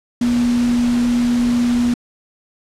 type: tone in noise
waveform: sine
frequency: 241.2 Hz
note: B3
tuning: 41 cents flat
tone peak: -13 dBFS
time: 0.21-1.94 s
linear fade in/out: 5 ms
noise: pink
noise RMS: -29 dBFS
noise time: 0.21-1.94 s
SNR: +13 dB
effects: low-pass 8000 Hz 12 dB/octave